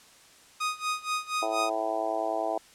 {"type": "tone with tremolo", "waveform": "sawtooth", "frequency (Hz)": 1244.5, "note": "D#6", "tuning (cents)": 0, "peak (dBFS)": -22, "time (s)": [0.6, 1.7], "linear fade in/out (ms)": 10, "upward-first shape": "sine", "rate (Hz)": 4.2, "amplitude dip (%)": 90}
{"type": "harmonic tone", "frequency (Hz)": 110, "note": "A2", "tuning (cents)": 0, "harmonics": [3, 4, 5, 6, 7, 8, 9], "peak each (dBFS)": [-37, -38, -38, -30, -32, -40, -40], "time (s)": [1.42, 2.58], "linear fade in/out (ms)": 5}
{"effects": ["white hiss -55 dBFS RMS until 2.74 s", "low-pass 9000 Hz 12 dB/octave"]}